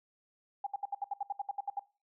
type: tone bursts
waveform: sine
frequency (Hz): 805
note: G5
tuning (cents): +46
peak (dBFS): -31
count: 13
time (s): 0.64-1.795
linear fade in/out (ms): 5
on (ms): 27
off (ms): 67
effects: noise-tail reverb RT60 0.3 s tail -19 dB re dry